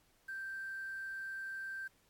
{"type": "tone with quantisation", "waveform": "sine", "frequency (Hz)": 1568, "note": "G6", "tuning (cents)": 0, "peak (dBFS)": -40, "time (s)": [0.28, 1.88], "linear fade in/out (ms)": 10, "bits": 10, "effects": ["pink hiss -71 dBFS RMS until 2.09 s", "AAC 64 kbps"]}